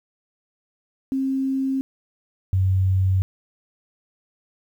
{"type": "tone pair in turn", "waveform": "sine", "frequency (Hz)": [267.3, 94.5], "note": ["C4", "F#2"], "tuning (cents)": [37, 37], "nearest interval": "octave + tritone", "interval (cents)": 1800, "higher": "first", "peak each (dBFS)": [-20, -16], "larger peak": "second", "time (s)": [[1.12, 1.81], [2.53, 3.22]], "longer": "neither", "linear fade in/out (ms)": 0, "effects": ["9-bit"]}